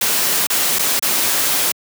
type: noise with dropouts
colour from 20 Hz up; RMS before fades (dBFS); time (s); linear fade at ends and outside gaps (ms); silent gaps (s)
white; -17; 0.01-1.72; 5; 0.47-0.5 / 0.787-0.792 / 0.995-1.024
effects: high-pass 150 Hz 12 dB/octave